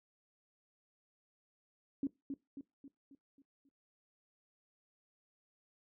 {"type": "tone with echo", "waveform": "sine", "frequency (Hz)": 277.2, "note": "C#4", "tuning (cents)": 0, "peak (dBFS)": -31, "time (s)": [2.03, 2.07], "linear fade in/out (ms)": 2, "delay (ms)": 270, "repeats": 6, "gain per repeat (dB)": -6, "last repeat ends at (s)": 3.69, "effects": ["noise-tail reverb RT60 0.2 s tail -19 dB re dry"]}